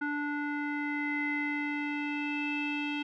square tone with low-pass filter sweep, 292.4 Hz, D4, 7 cents flat, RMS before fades -33 dBFS, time 0.01-3.03 s, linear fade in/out 10 ms, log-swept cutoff 1600 to 2900 Hz, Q 8.2, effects none

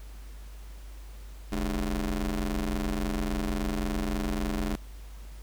25% pulse ring-modulated tone, 89.2 Hz, F2, 37 cents sharp, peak -21 dBFS, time 1.52-4.76 s, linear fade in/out 5 ms, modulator 122 Hz, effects added 50 Hz sine -41 dBFS peak until 5.42 s + pink hiss -55 dBFS RMS until 5.42 s

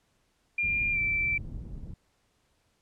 sine tone with pitch glide, 2399 to 2335 Hz, D7 to D7, +36 to -11 cents, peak -25 dBFS, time 0.58-1.38 s, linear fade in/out 5 ms, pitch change -47 cents, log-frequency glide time 0.92-0.98 s
pink low-pass noise, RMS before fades -39 dBFS, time 0.63-1.94 s, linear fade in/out 5 ms, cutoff 170 Hz, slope 12 dB/octave
effects pink hiss -71 dBFS RMS until 2.81 s + low-pass 10000 Hz 12 dB/octave

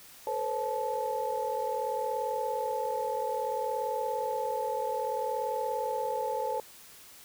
sine tone cluster, 441.5 / 498.4 / 539 / 869 Hz, A4 / B4 / C#5 / A5, +6 / +16 / -49 / -22 cents, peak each -37 / -34 / -35 / -32 dBFS, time 0.27-6.6 s, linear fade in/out 2 ms, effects tanh soft clip ceiling -20 dBFS + white hiss -52 dBFS RMS until 7.24 s

